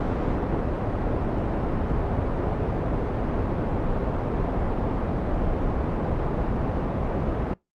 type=low-pass noise; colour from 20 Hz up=pink; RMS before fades=-25 dBFS; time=0-7.54 s; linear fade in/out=5 ms; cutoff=810 Hz; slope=12 dB/octave; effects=noise-tail reverb RT60 0.2 s tail -24 dB re dry + Opus 48 kbps